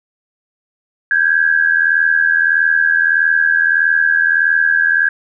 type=tone pair together; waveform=sine; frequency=1576.4 / 1658 Hz; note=G6 / G#6; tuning=+9 / -3 cents; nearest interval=minor second; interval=88 cents; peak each=-13 dBFS; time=1.11-5.09 s; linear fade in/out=2 ms; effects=none